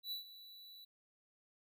square tone with ADSR envelope, 3951 Hz, B7, in tune, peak -39 dBFS, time 0.03-0.85 s, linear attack 85 ms, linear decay 120 ms, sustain -15 dB, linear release 9 ms, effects none

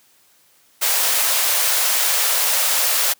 white high-pass noise, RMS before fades -18 dBFS, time 0.81-3.14 s, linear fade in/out 20 ms, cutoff 480 Hz, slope 48 dB/octave, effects white hiss -56 dBFS RMS until 3.19 s + high-pass 100 Hz 12 dB/octave

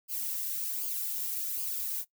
violet noise with flanger, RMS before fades -34 dBFS, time 0.08-2.05 s, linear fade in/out 50 ms, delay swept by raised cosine 0.52 to 2.32 ms, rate 1.3 Hz, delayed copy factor -0.65, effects noise-tail reverb RT60 0.1 s tail -18 dB re dry

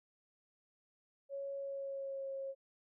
sine tone with pitch glide, 554.4 to 542.4 Hz, C#5 to C#5, 0 to -38 cents, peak -39 dBFS, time 1.29-2.55 s, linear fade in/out 50 ms, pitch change -38 cents, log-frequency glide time 1.56-2.29 s, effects none

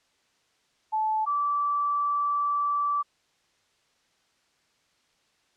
sine tone pair in turn, 869 / 1160 Hz, A5 / D6, -22 / -22 cents, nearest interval perfect fourth, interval 500 cents, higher second, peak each -23 dBFS, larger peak neither, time 0.92-1.26 / 1.26-3.03 s, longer second, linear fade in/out 20 ms, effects white hiss -68 dBFS RMS until 5.56 s + low-pass 6000 Hz 12 dB/octave

